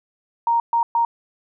sine tone bursts at uneven times, 932.3 Hz, A#5, in tune, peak -15 dBFS, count 3, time 0.47-0.6 / 0.73-0.83 / 0.95-1.05 s, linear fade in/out 2 ms, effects none

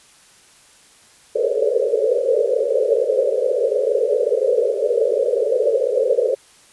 pink band-pass noise, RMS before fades -18 dBFS, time 1.35-6.35 s, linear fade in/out 10 ms, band 420 to 570 Hz, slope 96 dB/octave, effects white hiss -50 dBFS RMS until 6.72 s + resampled to 24000 Hz

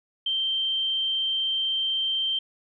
sine tone, 3136 Hz, G7, in tune, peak -23 dBFS, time 0.26-2.39 s, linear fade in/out 5 ms, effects none

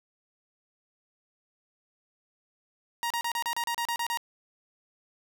sawtooth tone bursts, 940 Hz, A#5, 14 cents sharp, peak -24 dBFS, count 11, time 3.03-4.173 s, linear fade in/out 0 ms, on 73 ms, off 34 ms, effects none

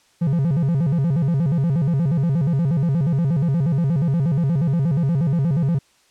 triangle tone with vibrato, 152.2 Hz, D#3, 38 cents flat, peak -14 dBFS, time 0.21-5.79 s, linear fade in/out 10 ms, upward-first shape square, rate 8.4 Hz, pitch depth 200 cents each way, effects white hiss -58 dBFS RMS until 6.1 s + low-pass 8000 Hz 12 dB/octave

